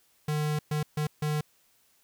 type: tone bursts at uneven times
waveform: square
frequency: 151 Hz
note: D3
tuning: 48 cents sharp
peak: -27 dBFS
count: 4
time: 0.28-0.59 / 0.71-0.83 / 0.97-1.07 / 1.22-1.41 s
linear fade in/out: 5 ms
effects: white hiss -66 dBFS RMS until 2.03 s